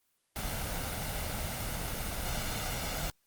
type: noise with comb filter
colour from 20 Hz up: pink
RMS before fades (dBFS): -35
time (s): 0.36-3.1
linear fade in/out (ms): 0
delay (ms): 1.4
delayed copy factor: +0.5
effects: white hiss -75 dBFS RMS until 3.26 s + Opus 24 kbps